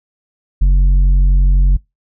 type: tone with tanh clipping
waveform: sine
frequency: 46.02 Hz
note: F#1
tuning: 9 cents flat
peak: -8 dBFS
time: 0.61-1.77 s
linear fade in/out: 10 ms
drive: 6 dB
effects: noise-tail reverb RT60 0.2 s tail -24 dB re dry